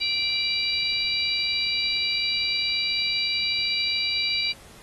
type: harmonic tone with a mistuned harmonic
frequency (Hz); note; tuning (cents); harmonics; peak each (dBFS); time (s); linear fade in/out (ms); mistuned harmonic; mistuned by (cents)
782; G5; -4; 3 / 4 / 5 / 6; -28 / -34 / -26 / -28; 0-4.53; 20; 4; -140
effects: pink hiss -49 dBFS RMS until 4.82 s + AAC 32 kbps